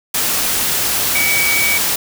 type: tone in noise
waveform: sine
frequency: 2271 Hz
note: C#7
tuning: 41 cents sharp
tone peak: -15 dBFS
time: 1.15-1.78 s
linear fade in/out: 5 ms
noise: white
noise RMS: -17 dBFS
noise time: 0.14-1.96 s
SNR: -1 dB
effects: none